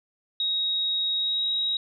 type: tone with pitch glide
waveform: sine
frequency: 3784 to 3813 Hz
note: A#7 to A#7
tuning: +25 to +38 cents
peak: -23 dBFS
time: 0.4-1.77 s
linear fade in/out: 2 ms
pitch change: +13 cents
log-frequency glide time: 1.16-1.45 s
effects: none